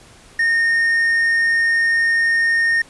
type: tone with quantisation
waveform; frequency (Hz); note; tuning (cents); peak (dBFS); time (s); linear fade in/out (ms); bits
triangle; 1838; A#6; -25; -12; 0.39-2.82; 5; 7
effects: pink hiss -46 dBFS RMS until 2.89 s + resampled to 24000 Hz